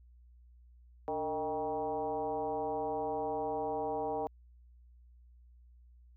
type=tone with frequency modulation; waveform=sine; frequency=622.3 Hz; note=D#5; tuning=in tune; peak=-32 dBFS; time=1.08-4.27 s; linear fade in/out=0 ms; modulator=166 Hz; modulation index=1.7; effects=added 60 Hz sine -56 dBFS peak until 6.16 s